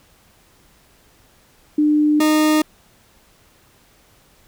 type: tone pair in turn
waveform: sine / 40% pulse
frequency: 300 / 307.5 Hz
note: D4 / D#4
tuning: +37 / -20 cents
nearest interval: unison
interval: 43 cents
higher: second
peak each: -12 dBFS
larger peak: neither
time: 1.78-2.2 / 2.2-2.62 s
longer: neither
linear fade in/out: 5 ms
effects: pink hiss -54 dBFS RMS until 4.47 s